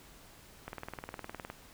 click train, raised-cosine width 0.5 ms, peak -25 dBFS, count 17, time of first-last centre 0.68-1.501 s, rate 19.5 Hz, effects pink hiss -56 dBFS RMS until 1.73 s

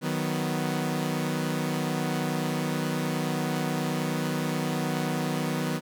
sawtooth chord, B major, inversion first, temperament equal, 155.56 / 185 / 246.9 Hz, D#3 / F#3 / B3, 0 / 0 / 0 cents, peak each -26 / -28 / -27 dBFS, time 0.01-5.81 s, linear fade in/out 50 ms, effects none

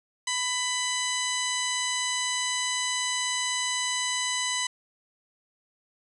harmonic tone with a mistuned harmonic, 996 Hz, B5, 14 cents sharp, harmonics 1 / 2 / 3 / 4 / 5 / 6 / 7 / 8 / 9 / 10, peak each -34 / -32 / -33 / -34 / -41 / -35 / -43 / -34 / -44 / -44 dBFS, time 0.27-4.67 s, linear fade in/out 5 ms, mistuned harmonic 6, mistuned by +65 cents, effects 10-bit

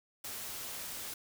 white noise, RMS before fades -42 dBFS, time 0.24-1.14 s, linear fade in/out 5 ms, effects none

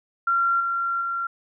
sine tone with level steps, 1374 Hz, F6, 29 cents flat, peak -18 / -22 / -24 dBFS, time 0.27-1.27 s, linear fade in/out 5 ms, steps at 0.6 / 1.01 s, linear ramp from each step 5 ms, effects none

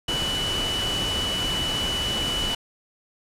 sine tone in noise, 2965 Hz, F#7, 3 cents sharp, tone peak -25 dBFS, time 0.08-2.55 s, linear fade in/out 5 ms, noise pink, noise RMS -29 dBFS, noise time 0.08-2.55 s, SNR +1 dB, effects low-pass 10000 Hz 12 dB/octave

